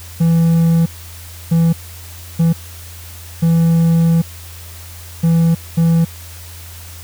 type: tone bursts at uneven times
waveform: triangle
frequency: 165.8 Hz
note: E3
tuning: 10 cents sharp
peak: -7 dBFS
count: 6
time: 0.2-0.86 / 1.51-1.73 / 2.39-2.53 / 3.42-4.22 / 5.23-5.55 / 5.77-6.05 s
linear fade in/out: 10 ms
effects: added 85 Hz sine -33 dBFS peak until 7.03 s + white hiss -37 dBFS RMS until 7.03 s